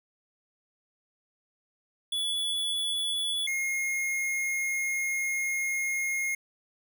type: tone pair in turn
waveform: square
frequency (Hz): 3419 / 2146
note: G#7 / C7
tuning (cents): +50 / +43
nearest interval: minor sixth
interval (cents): 807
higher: first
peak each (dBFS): -28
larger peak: neither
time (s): 2.12-3.47 / 3.47-6.35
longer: second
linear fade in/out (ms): 5
effects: none